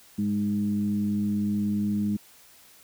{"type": "tone with frequency modulation", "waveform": "sine", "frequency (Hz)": 206.2, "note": "G#3", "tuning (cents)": -12, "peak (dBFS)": -23, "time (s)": [0.18, 2.17], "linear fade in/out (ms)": 10, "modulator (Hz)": 103, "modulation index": 0.53, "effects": ["white hiss -54 dBFS RMS until 2.83 s"]}